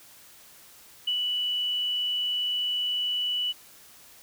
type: tone with ADSR envelope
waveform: sine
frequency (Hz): 2960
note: F#7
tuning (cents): 0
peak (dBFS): -23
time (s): 1.07-3.53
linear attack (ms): 8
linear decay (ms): 81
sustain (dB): -2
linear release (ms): 24
effects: white hiss -52 dBFS RMS until 4.22 s